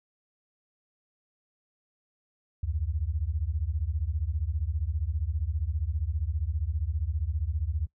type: beating tone pair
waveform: sine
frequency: 70.3 / 85.3 Hz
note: C#2 / F2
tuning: +25 / -40 cents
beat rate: 15 Hz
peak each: -30 dBFS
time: 2.63-7.87 s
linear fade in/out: 5 ms
effects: noise-tail reverb RT60 0.1 s tail -21 dB re dry